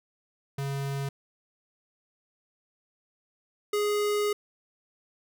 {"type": "tone pair in turn", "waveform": "square", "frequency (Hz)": [138.59, 415.3], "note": ["C#3", "G#4"], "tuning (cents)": [0, 0], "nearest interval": "octave + perfect fifth", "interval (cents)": 1900, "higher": "second", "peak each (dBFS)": [-30, -25], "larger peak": "second", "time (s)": [[0.58, 1.09], [3.73, 4.33]], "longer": "second", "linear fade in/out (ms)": 5, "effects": []}